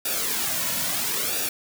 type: noise with flanger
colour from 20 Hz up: white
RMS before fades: -26 dBFS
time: 0.05-1.49 s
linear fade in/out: 5 ms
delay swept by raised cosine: 0.94 to 2.54 ms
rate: 0.75 Hz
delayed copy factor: -0.65
effects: none